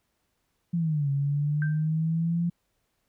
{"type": "exponential two-way sweep", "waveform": "sine", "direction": "down then up", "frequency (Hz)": [174.61, 138.5, 173.1], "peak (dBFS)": -23, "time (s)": [0.73, 2.5], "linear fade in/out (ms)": 10, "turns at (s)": 1.1}
{"type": "tone with exponential decay", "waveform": "sine", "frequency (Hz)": 1568, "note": "G6", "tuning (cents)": 0, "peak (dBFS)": -30, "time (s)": [1.62, 1.88], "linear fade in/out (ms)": 1, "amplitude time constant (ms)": 56}
{"effects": ["pink hiss -75 dBFS RMS until 3.08 s"]}